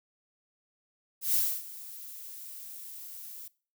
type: noise with ADSR envelope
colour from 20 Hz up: violet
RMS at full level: -25 dBFS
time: 1.21-3.48 s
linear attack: 130 ms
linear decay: 280 ms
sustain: -19 dB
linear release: 6 ms
effects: noise-tail reverb RT60 0.4 s tail -22 dB re dry